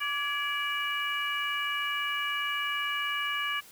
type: harmonic tone with a mistuned harmonic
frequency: 581 Hz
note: D5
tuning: 19 cents flat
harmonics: 2 / 3 / 4 / 5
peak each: -34 / -34 / -34 / -34 dBFS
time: 0-3.61 s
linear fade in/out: 20 ms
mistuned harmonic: 3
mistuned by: -62 cents
effects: white hiss -53 dBFS RMS until 3.71 s